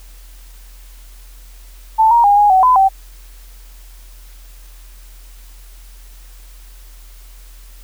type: tone with pitch steps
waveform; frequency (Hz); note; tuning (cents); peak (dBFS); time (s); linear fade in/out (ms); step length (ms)
sine; 883 / 940 / 813 / 826 / 754 / 1009 / 773; A5 / A#5 / G#5 / G#5 / F#5 / B5 / G5; +6 / +14 / -37 / -10 / +32 / +37 / -24; -7; 1.98-2.89; 20; 130
effects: added 42 Hz sine -36 dBFS peak until 7.83 s + white hiss -47 dBFS RMS until 7.83 s